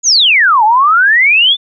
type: exponential two-way sweep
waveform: sine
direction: down then up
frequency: 6990 to 830.6 to 3587 Hz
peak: -5 dBFS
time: 0.03-1.57 s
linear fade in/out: 50 ms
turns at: 0.64 s
effects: none